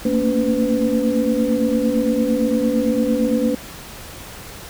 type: tone cluster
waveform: sine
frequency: 225.7 / 234.5 / 283.2 / 503 Hz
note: A3 / A#3 / C#4 / B4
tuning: +44 / +11 / +37 / +32 cents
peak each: -21 dBFS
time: 0.05-3.55 s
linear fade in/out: 5 ms
effects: pink hiss -36 dBFS RMS until 4.69 s